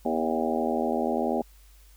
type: harmonic tone with a mistuned harmonic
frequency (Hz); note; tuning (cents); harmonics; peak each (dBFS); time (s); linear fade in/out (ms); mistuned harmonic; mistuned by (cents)
80.3; E2; -45; 3 / 4 / 5 / 6 / 7 / 8 / 9 / 10; -29 / -33 / -31 / -36 / -32 / -33 / -34 / -33; 0.05-1.42; 5; 9; +19
effects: added 50 Hz sine -51 dBFS peak until 1.96 s + white hiss -60 dBFS RMS until 1.96 s